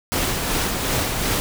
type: noise with tremolo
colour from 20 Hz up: pink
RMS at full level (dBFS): -21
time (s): 0.12-1.4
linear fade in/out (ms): 0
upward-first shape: sine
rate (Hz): 2.7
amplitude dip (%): 35
effects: none